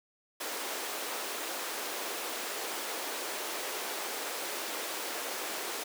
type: high-pass noise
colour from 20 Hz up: pink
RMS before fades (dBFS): -37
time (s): 0.4-5.84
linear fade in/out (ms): 10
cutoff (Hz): 350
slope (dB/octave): 24
effects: none